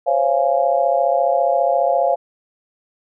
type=chord; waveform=sine; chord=Db major seventh; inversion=third; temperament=just; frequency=519.7 / 554.4 / 693 / 831.5 Hz; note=C5 / Db5 / F5 / Ab5; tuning=-12 / 0 / -14 / +2 cents; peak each=-21 / -19 / -17 / -23 dBFS; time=0.06-2.16 s; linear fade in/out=20 ms; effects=none